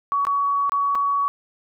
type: tone with dropouts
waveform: sine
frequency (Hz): 1127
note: C#6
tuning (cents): +28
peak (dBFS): -18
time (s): 0.12-1.28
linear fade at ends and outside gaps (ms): 0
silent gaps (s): 0.251-0.269 / 0.695-0.72 / 0.95-0.954
effects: none